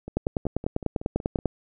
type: two click trains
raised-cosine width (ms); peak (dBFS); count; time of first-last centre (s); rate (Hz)
2; -22 / -10; 8 / 14; 0.08-1.388 / 0.17-1.457; 5.35 / 10.1
effects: none